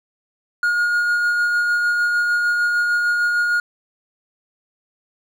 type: tone with tremolo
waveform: triangle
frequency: 1432 Hz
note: F6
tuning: 43 cents sharp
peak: -13 dBFS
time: 0.63-3.6 s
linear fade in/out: 2 ms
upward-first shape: sine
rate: 6.6 Hz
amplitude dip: 25%
effects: none